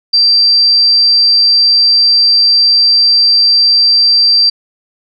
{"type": "tone", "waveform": "sine", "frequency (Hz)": 4699, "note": "D8", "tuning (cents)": 0, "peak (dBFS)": -5, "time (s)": [0.13, 4.5], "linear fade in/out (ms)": 10, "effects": []}